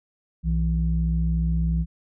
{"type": "tone pair together", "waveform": "sine", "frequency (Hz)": [61.73, 164.81], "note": ["B1", "E3"], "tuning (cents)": [0, 0], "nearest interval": "octave + perfect fourth", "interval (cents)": 1700, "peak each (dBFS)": [-21, -23], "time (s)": [0.43, 1.86], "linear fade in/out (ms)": 50, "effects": ["tanh soft clip ceiling -12 dBFS"]}